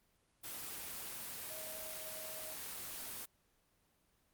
sine tone in noise, 630 Hz, D#5, 21 cents sharp, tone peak -51 dBFS, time 1.49-2.55 s, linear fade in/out 20 ms, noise white, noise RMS -45 dBFS, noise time 0.43-3.26 s, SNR -9 dB, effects pink hiss -75 dBFS RMS until 4.33 s + Opus 24 kbps

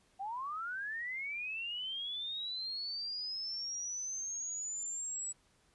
sine linear sweep, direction up, 748 to 7870 Hz, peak -37 dBFS, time 0.19-5.33 s, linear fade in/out 20 ms, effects pink hiss -70 dBFS RMS until 5.74 s + resampled to 24000 Hz

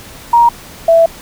sine tone pair in turn, 942 / 662.6 Hz, A#5 / E5, +18 / +9 cents, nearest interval tritone, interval 609 cents, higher first, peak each -4 dBFS, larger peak neither, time 0.33-0.49 / 0.88-1.06 s, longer second, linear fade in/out 5 ms, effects pink hiss -34 dBFS RMS until 1.21 s

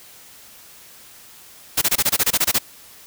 white noise bursts, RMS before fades -17 dBFS, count 12, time 1.77-2.587 s, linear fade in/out 10 ms, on 47 ms, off 23 ms, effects white hiss -45 dBFS RMS until 3.06 s

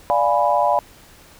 sine chord, D diminished seventh, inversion none, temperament equal, 587.3 / 698.5 / 830.6 / 987.8 Hz, D5 / F5 / Ab5 / Cb6, 0 / 0 / 0 / 0 cents, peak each -20 dBFS, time 0.1-0.79 s, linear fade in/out 0 ms, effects pink hiss -47 dBFS RMS until 1.39 s

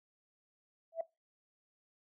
sine tone with exponential growth, 659.3 Hz, E5, in tune, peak -28 dBFS, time 0.92-1.01 s, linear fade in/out 5 ms, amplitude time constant 19 ms, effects noise-tail reverb RT60 0.2 s tail -19 dB re dry + tanh soft clip ceiling -25 dBFS

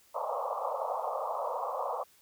pink band-pass noise, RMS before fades -34 dBFS, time 0.14-2.04 s, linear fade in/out 20 ms, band 490 to 1200 Hz, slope 96 dB/octave, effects white hiss -63 dBFS RMS until 2.21 s

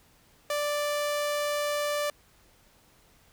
sawtooth tone, 587.3 Hz, D5, in tune, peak -23 dBFS, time 0.5-2.1 s, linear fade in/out 2 ms, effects pink hiss -61 dBFS RMS until 3.32 s

